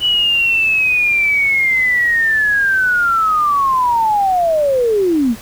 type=linear sweep; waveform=sine; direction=down; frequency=2969 to 210.9 Hz; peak=-11 dBFS; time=0-5.36 s; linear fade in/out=50 ms; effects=pink hiss -36 dBFS RMS until 5.41 s